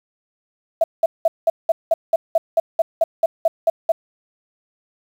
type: tone bursts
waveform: sine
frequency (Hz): 659.3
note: E5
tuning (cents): 0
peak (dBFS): -11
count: 15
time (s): 0.81-3.92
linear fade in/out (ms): 5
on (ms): 30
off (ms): 190
effects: 7-bit